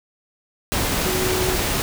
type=tone in noise; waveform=sine; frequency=370 Hz; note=F#4; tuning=in tune; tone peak=-23 dBFS; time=1.06-1.56 s; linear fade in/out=0 ms; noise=pink; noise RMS=-22 dBFS; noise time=0.72-1.82 s; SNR=-4 dB; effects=none